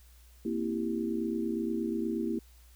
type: chord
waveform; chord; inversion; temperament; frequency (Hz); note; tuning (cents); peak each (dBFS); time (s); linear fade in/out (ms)
sine; C dominant seventh; third; equal; 233.1 / 261.6 / 329.6 / 392; Bb3 / C4 / E4 / G4; 0 / 0 / 0 / 0; -33 / -39 / -33 / -37; 0.45-2.39; 5
effects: added 60 Hz sine -54 dBFS peak until 2.75 s + white hiss -63 dBFS RMS until 2.75 s